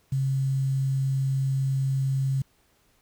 sine tone with quantisation, 134.6 Hz, C3, 49 cents sharp, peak -22 dBFS, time 0.12-2.42 s, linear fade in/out 5 ms, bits 8, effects pink hiss -65 dBFS RMS until 3.01 s

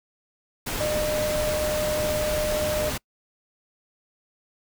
sine tone in noise, 607 Hz, D#5, 43 cents flat, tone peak -24 dBFS, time 0.8-2.9 s, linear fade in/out 10 ms, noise pink, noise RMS -29 dBFS, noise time 0.66-2.98 s, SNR +2 dB, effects noise-tail reverb RT60 0.1 s tail -26 dB re dry

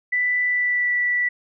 sine tone with pitch glide, 1983 to 1961.4 Hz, B6 to B6, +7 to -12 cents, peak -18 dBFS, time 0.12-1.29 s, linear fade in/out 10 ms, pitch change -19 cents, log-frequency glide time 0.43-0.92 s, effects none

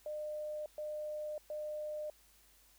sine tone bursts, 605 Hz, D#5, 49 cents flat, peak -38 dBFS, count 3, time 0.06-2.1 s, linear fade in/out 2 ms, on 600 ms, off 120 ms, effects added 50 Hz sine -70 dBFS peak until 2.78 s + white hiss -66 dBFS RMS until 2.78 s

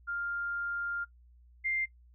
sine tone pair in turn, 1400 / 2099 Hz, F6 / C7, +4 / +5 cents, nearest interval perfect fifth, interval 701 cents, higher second, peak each -32 / -29 dBFS, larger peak second, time 0.07-1.05 / 1.64-1.86 s, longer first, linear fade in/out 20 ms, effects noise-tail reverb RT60 0.1 s tail -18 dB re dry + added 60 Hz sine -56 dBFS peak until 2.14 s

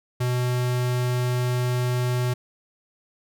square tone, 124.2 Hz, B2, 10 cents sharp, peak -22 dBFS, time 0.2-2.34 s, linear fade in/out 10 ms, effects none

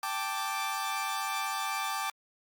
sawtooth chord, G suspended second, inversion none, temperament equal, 784 / 880 / 1174.7 Hz, G5 / A5 / D6, 0 / 0 / 0 cents, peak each -33 / -33 / -30 dBFS, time 0.03-2.1 s, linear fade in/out 2 ms, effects Opus 48 kbps

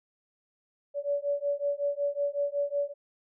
sine beating tone pair, 569 / 574.4 Hz, C#5 / D5, +45 / -39 cents, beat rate 5.4 Hz, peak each -30 dBFS, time 0.94-2.94 s, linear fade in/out 50 ms, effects none

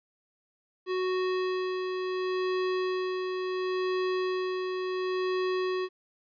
square tone with tremolo, 370 Hz, F#4, in tune, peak -27 dBFS, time 0.86-5.89 s, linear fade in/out 50 ms, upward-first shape sine, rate 0.71 Hz, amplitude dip 35%, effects resampled to 11025 Hz + 11-bit

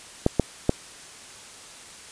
clicks, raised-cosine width 2 ms, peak -4 dBFS, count 3, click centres 0.264 / 0.397 / 0.694 s, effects white hiss -44 dBFS RMS until 2.11 s + resampled to 22050 Hz

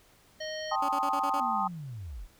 harmonic tone, 622.3 Hz, D#5, in tune, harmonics 1 / 3 / 5 / 7 / 9, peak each -36 / -41 / -43 / -44 / -46 dBFS, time 0.4-0.76 s, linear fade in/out 10 ms
sine chord, A half-diminished seventh, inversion third, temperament equal with one note detuned, 784 / 880 / 1058.1 / 1244.5 Hz, G5 / A5 / C6 / Eb6, 0 / 0 / +19 / 0 cents, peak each -31 / -32 / -34 / -31 dBFS, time 0.71-1.68 s, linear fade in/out 10 ms
15% pulse tone bursts, 283.2 Hz, C#4, 37 cents sharp, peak -28 dBFS, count 6, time 0.82-1.402 s, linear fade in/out 5 ms, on 67 ms, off 36 ms
sine linear sweep, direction down, 261.6 to 30.22 Hz, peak -37 dBFS, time 1.37-2.28 s, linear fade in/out 50 ms
effects pink hiss -61 dBFS RMS until 2.39 s

